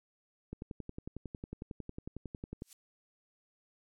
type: click train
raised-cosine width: 3 ms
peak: -28 dBFS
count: 24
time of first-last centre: 0.53-2.621 s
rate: 11 Hz
type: noise with exponential growth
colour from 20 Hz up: violet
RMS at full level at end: -41 dBFS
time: 2.61-2.73 s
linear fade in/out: 1 ms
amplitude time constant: 26 ms
effects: low-pass 8000 Hz 12 dB/octave